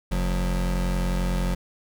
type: tone pair together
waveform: square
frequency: 45.59 / 180 Hz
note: F#1 / F#3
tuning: -25 / -47 cents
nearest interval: 2 octaves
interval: 2378 cents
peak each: -24 / -29 dBFS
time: 0.11-1.55 s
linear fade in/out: 10 ms
effects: none